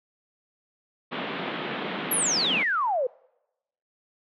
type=band-pass noise; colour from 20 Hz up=pink; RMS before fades=-32 dBFS; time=1.11-2.64 s; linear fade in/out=20 ms; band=160 to 3600 Hz; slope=48 dB/octave
type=exponential sweep; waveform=sine; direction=down; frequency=12000 to 476.6 Hz; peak=-22 dBFS; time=2.11-3.07 s; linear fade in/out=5 ms
effects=noise-tail reverb RT60 0.9 s tail -26 dB re dry